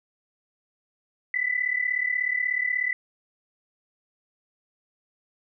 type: tone pair together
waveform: sine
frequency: 1975.5 / 2012 Hz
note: B6 / B6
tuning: 0 / +32 cents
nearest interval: unison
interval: 32 cents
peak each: -26 dBFS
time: 1.34-2.93 s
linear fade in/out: 2 ms
effects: none